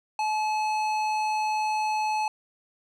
sine tone with tanh clipping, 859 Hz, A5, 42 cents flat, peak -26 dBFS, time 0.19-2.28 s, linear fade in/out 2 ms, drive 15 dB, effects none

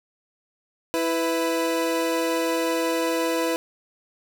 30% pulse tone pair together, 329.6 / 497.2 Hz, E4 / B4, 0 / +12 cents, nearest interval perfect fifth, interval 712 cents, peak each -22 dBFS, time 0.94-3.56 s, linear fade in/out 0 ms, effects none

